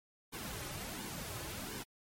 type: noise with flanger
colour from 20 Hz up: pink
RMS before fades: -43 dBFS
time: 0.32-1.84 s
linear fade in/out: 20 ms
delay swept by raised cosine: 1.5 to 4.4 ms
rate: 1.4 Hz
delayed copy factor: -0.7
effects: MP3 64 kbps